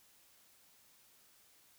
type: silence
effects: white hiss -66 dBFS RMS until 1.78 s